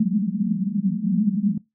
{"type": "band-pass noise", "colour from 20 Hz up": "white", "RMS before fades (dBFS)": -22, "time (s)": [0, 1.58], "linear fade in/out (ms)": 5, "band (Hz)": [180, 220], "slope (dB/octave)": 96, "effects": ["noise-tail reverb RT60 0.2 s tail -20 dB re dry"]}